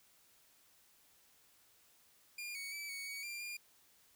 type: tone with pitch steps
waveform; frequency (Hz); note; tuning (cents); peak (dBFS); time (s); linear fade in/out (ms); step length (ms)
sawtooth; 2410 / 2232 / 2306 / 2230 / 2248 / 2379 / 2408; D7 / C#7 / D7 / C#7 / C#7 / D7 / D7; +44 / +11 / -32 / +10 / +24 / +22 / +43; -39; 2.38-3.57; 5; 170
effects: white hiss -68 dBFS RMS until 4.15 s